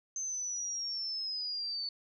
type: linear sweep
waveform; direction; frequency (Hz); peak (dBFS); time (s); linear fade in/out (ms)
sine; down; 6272 to 4475; -34; 0.16-1.89; 2
effects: none